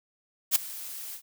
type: noise with ADSR envelope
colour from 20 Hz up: blue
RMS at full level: -19 dBFS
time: 0.51-1.22 s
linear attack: 47 ms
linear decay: 7 ms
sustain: -20 dB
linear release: 80 ms
effects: none